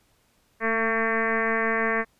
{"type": "tone with frequency modulation", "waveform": "sine", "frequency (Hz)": 1127, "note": "C#6", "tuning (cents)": 28, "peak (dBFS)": -21, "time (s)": [0.6, 2.05], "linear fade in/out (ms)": 50, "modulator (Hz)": 226, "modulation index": 4.2, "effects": ["pink hiss -65 dBFS RMS until 2.19 s", "resampled to 32000 Hz"]}